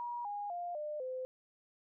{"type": "tone with pitch steps", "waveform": "sine", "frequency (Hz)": [958, 819.7, 701.3, 600, 513.4], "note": ["A#5", "G#5", "F5", "D5", "C5"], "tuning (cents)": [47, -23, 7, 37, -33], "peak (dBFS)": -37, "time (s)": [0, 1.25], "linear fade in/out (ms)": 0, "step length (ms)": 250, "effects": []}